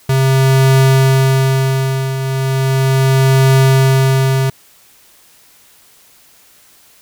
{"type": "tone with tremolo", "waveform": "square", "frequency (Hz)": 133.3, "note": "C3", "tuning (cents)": 33, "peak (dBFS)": -7, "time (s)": [0.09, 4.5], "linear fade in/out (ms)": 5, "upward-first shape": "triangle", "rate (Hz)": 0.36, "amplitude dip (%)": 70, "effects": ["white hiss -47 dBFS RMS until 7.01 s"]}